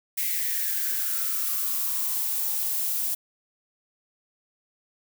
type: noise with high-pass filter sweep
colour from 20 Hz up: violet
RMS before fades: -27 dBFS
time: 0.17-3.15 s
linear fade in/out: 10 ms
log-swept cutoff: 2100 to 630 Hz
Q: 6.9
effects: none